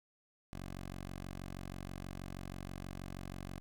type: tone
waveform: 10% pulse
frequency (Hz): 46.25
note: F#1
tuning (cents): 0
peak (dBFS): -35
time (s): 0.53-3.6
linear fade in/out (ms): 0
effects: none